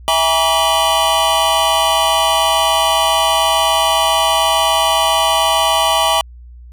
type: tone cluster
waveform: square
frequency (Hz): 656 / 814 / 953 / 1149 / 3014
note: E5 / G#5 / A#5 / D6 / F#7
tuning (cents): -9 / -35 / +38 / -38 / +31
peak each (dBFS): -19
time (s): 0.08-6.21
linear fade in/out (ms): 0
effects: added 60 Hz sine -34 dBFS peak until 6.72 s + resampled to 32000 Hz

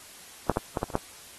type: clicks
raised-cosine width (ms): 1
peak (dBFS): -7 / -11 / -13 / -13 / -26 / -10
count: 6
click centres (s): 0.497 / 0.571 / 0.772 / 0.831 / 0.902 / 0.954
effects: white hiss -48 dBFS RMS until 1.38 s + AAC 32 kbps

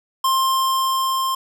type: tone with level ramp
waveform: square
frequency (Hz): 1056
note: C6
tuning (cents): +16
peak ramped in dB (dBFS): -16 to -20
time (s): 0.24-1.35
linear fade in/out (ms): 5
effects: none

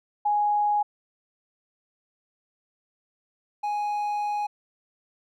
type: tone pair in turn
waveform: sine / triangle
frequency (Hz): 830.6 / 830.6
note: G#5 / G#5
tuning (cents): 0 / 0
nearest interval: unison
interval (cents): 0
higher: neither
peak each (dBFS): -20 / -23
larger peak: first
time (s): 0.25-0.83 / 3.63-4.47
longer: second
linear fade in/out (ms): 10
effects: none

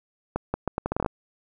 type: accelerating click train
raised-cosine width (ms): 1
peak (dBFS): -11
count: 11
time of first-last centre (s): 0.36-1.062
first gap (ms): 180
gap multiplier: 0.76
effects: none

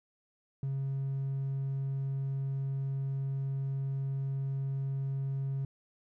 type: tone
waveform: triangle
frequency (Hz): 136.1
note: C#3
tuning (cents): -31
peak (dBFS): -28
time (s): 0.63-5.65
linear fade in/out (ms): 2
effects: tanh soft clip ceiling -26 dBFS

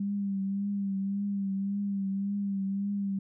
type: tone with vibrato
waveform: sine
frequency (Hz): 198.1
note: G3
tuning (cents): +18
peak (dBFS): -28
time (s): 0-3.19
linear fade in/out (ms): 5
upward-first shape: triangle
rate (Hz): 1.8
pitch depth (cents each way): 44
effects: none

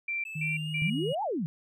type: tone bursts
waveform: sine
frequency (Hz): 2353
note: D7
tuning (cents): +3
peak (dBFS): -29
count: 3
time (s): 0.08-0.9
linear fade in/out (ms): 5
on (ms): 160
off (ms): 170
type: tone with pitch glide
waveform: triangle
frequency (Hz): 2621 to 2891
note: E7 to F#7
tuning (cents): -11 to -41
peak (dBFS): -36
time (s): 0.25-1.15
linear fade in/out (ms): 5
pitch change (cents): +170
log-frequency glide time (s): 0.35-0.75
type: tone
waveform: sine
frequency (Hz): 155.56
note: D#3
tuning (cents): 0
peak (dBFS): -32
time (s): 0.35-1.13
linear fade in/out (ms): 10
type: exponential two-way sweep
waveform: sine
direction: up then down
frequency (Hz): 144.5 to 897 to 144.5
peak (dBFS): -28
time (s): 0.82-1.46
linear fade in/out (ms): 0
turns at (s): 1.23
effects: none

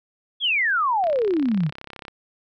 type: exponential sweep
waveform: sine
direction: down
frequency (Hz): 3457 to 138.59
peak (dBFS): -18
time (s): 0.4-1.71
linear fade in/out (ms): 50
type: click train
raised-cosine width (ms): 0.3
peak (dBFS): -21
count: 36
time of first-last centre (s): 1.04-2.082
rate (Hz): 33.6
effects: none

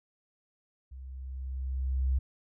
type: tone with level ramp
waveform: sine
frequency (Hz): 65.41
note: C2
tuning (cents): 0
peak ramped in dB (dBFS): -42 to -23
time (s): 0.91-2.19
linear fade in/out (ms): 10
effects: none

